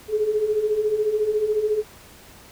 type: beating tone pair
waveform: sine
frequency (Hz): 414.5 / 428.5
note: G#4 / A4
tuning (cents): -3 / -46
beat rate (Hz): 14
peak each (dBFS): -26 / -20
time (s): 0.08-1.84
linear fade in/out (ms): 50
effects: pink hiss -47 dBFS RMS until 2.51 s